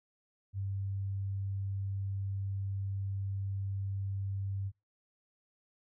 sine tone, 98 Hz, G2, in tune, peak -33 dBFS, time 0.53-4.72 s, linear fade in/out 50 ms, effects noise-tail reverb RT60 0.2 s tail -23 dB re dry

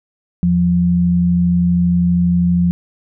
sine tone pair together, 82.41 / 174.94 Hz, E2 / F3, 0 / +3 cents, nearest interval octave + minor second, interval 1303 cents, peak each -21 / -11 dBFS, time 0.43-2.71 s, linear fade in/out 0 ms, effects none

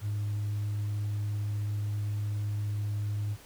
sine tone, 103.83 Hz, G#2, in tune, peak -27 dBFS, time 0.01-3.37 s, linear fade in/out 50 ms, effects tanh soft clip ceiling -27 dBFS + pink hiss -53 dBFS RMS until 3.45 s

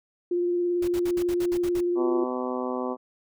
sine tone with vibrato, 351.1 Hz, F4, 9 cents sharp, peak -22 dBFS, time 0.31-2.24 s, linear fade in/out 5 ms, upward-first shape sine, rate 18 Hz, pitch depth 15 cents each way
pink noise bursts, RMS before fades -39 dBFS, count 9, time 0.82-1.807 s, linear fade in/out 5 ms, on 59 ms, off 57 ms
harmonic tone, 126.4 Hz, B2, 41 cents sharp, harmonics 2 / 3 / 4 / 5 / 6 / 7 / 8 / 9, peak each -31 / -33 / -33 / -37 / -39 / -39 / -38 / -38 dBFS, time 1.95-2.97 s, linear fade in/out 50 ms
effects none

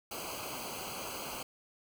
pink noise with comb filter, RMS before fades -41 dBFS, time 0.11-1.43 s, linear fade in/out 5 ms, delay 0.55 ms, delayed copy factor -0.9, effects none

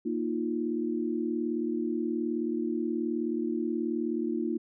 sine chord, Bb suspended fourth, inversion none, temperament just, 233.1 / 310.8 / 349.6 Hz, Bb3 / Eb4 / F4, 0 / -2 / +2 cents, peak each -32 dBFS, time 0.05-4.58 s, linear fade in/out 10 ms, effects none

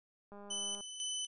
click train, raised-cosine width 1 ms, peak -39 dBFS, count 100, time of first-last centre 0.32-0.808 s, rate 203 Hz
20% pulse tone with tremolo, 3013 Hz, F#7, 31 cents sharp, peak -31 dBFS, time 0.5-1.27 s, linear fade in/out 10 ms, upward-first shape square, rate 2 Hz, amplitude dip 60%
effects resampled to 24000 Hz

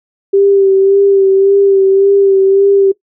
sine tone with vibrato, 392 Hz, G4, in tune, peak -5 dBFS, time 0.33-2.92 s, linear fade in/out 10 ms, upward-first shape sine, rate 1.8 Hz, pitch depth 29 cents each way, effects noise-tail reverb RT60 0.1 s tail -19 dB re dry

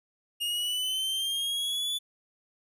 45% pulse linear sweep, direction up, 2837 to 3476 Hz, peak -28 dBFS, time 0.4-1.99 s, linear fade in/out 20 ms, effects resampled to 32000 Hz

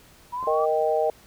sine linear sweep, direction up, 960 to 1176 Hz, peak -27 dBFS, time 0.32-0.66 s, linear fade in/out 20 ms
clicks, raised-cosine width 1 ms, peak -28 dBFS, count 2, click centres 0.428 / 0.439 s
sine chord, Eb major, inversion second, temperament equal, 466.2 / 622.3 / 784 Hz, Bb4 / Eb5 / G5, 0 / 0 / 0 cents, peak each -24 / -23 / -26 dBFS, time 0.47-1.1 s, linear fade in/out 2 ms
effects pink hiss -53 dBFS RMS until 1.26 s

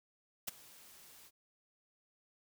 white noise with ADSR envelope, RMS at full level -36 dBFS, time 0.47-1.31 s, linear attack 13 ms, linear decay 14 ms, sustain -22 dB, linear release 44 ms, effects none

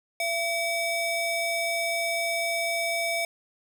square ring-modulated tone, 1480 Hz, F#6, in tune, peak -23 dBFS, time 0.2-3.25 s, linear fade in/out 2 ms, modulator 804 Hz, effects none

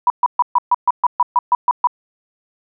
sine tone bursts, 980 Hz, B5, 14 cents flat, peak -9 dBFS, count 12, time 0.07-1.872 s, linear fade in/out 2 ms, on 31 ms, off 130 ms, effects none

